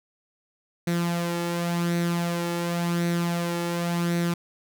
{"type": "tone with flanger", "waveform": "sawtooth", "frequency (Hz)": 171.8, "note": "F3", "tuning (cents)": -28, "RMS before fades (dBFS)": -26, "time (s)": [0.87, 4.34], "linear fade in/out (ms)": 5, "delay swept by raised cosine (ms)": [0.49, 2.29], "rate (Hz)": 0.91, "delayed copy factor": 0.5, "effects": []}